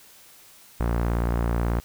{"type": "tone with low-pass filter", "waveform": "sawtooth", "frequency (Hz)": 58.3, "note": "A#1", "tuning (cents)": 1, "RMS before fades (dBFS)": -24, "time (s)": [0.8, 1.8], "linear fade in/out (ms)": 0, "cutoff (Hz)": 1400, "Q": 1.1, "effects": ["white hiss -51 dBFS RMS until 1.84 s"]}